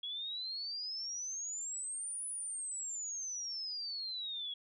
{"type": "exponential two-way sweep", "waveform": "sine", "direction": "up then down", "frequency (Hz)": [3321, 10000, 3321], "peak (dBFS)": -38, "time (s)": [0.03, 4.54], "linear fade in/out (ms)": 5, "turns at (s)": 2.27, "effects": []}